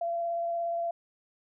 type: tone with vibrato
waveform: sine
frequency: 681 Hz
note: F5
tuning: 44 cents flat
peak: -28 dBFS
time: 0.01-0.91 s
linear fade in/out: 5 ms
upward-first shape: square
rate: 17 Hz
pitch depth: 8 cents each way
effects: none